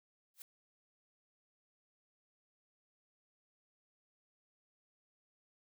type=noise with exponential growth; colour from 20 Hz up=blue; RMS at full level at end=-45 dBFS; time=0.34-0.42 s; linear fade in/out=1 ms; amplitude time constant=17 ms; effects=none